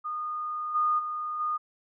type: tone with level steps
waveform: sine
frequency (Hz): 1226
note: D#6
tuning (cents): -26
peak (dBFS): -30 / -22 / -30 / -26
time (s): 0.04-1.58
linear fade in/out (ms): 20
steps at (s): 0.74 / 0.98 / 1.39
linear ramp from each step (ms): 20
effects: none